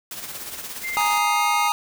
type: noise with tremolo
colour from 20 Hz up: white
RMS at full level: -32 dBFS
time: 0.11-1.18 s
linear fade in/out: 2 ms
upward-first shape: sine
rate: 17 Hz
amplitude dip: 50%
type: tone with pitch glide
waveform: sine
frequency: 2093 to 2131 Hz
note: C7 to C7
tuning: 0 to +31 cents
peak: -26 dBFS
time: 0.83-1.69 s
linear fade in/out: 20 ms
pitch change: +31 cents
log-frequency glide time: 1.18-1.47 s
type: chord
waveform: square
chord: Ab suspended second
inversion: none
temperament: equal with one note detuned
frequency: 833 / 932.3 / 1244.5 Hz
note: Ab5 / Bb5 / Eb6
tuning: +5 / 0 / 0 cents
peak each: -24 dBFS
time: 0.97-1.72 s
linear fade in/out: 0 ms
effects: none